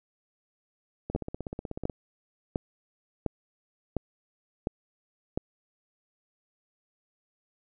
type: two click trains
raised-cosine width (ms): 2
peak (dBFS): -21 / -14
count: 14 / 7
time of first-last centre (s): 1.1-1.898 / 1.15-5.375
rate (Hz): 16.3 / 1.42
effects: none